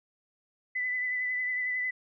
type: tone with vibrato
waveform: sine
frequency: 2000 Hz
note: B6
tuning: 21 cents sharp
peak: -28 dBFS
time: 0.75-1.91 s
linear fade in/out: 10 ms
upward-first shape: sine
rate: 11 Hz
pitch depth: 21 cents each way
effects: none